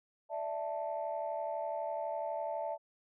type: chord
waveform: sine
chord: D suspended second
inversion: none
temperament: equal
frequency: 587.3 / 659.3 / 880 Hz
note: D5 / E5 / A5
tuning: 0 / 0 / 0 cents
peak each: -39 / -37 / -39 dBFS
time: 0.29-2.78 s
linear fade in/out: 50 ms
effects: tanh soft clip ceiling -26 dBFS